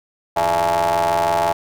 35% pulse ring-modulated tone, 85.9 Hz, F2, 28 cents flat, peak -11 dBFS, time 0.36-1.53 s, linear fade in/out 10 ms, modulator 763 Hz, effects none

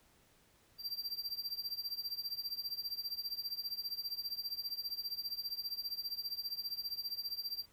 square tone with tremolo, 4714 Hz, D8, 6 cents sharp, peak -35 dBFS, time 0.78-7.66 s, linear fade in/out 50 ms, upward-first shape triangle, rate 15 Hz, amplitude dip 95%, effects pink hiss -68 dBFS RMS until 7.72 s

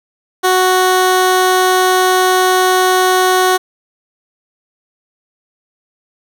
15% pulse tone, 370 Hz, F#4, in tune, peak -3 dBFS, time 0.43-3.58 s, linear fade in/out 20 ms, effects none

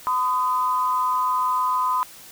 sine tone pair together, 1014.4 / 1241 Hz, B5 / D#6, +46 / -5 cents, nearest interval minor third, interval 349 cents, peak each -20 / -25 dBFS, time 0.07-2.03 s, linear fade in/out 0 ms, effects white hiss -44 dBFS RMS until 2.31 s

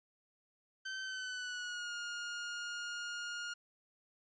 sawtooth tone with pitch glide, 1543 to 1423.1 Hz, G6 to F6, -28 to +32 cents, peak -36 dBFS, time 0.85-3.54 s, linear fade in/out 10 ms, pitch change -140 cents, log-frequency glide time 1.03-1.94 s, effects resampled to 16000 Hz

